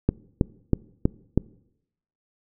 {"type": "click train", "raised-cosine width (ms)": 3, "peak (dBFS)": -5, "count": 5, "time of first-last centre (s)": [0.09, 1.376], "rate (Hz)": 3.11, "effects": ["noise-tail reverb RT60 0.8 s tail -23 dB re dry"]}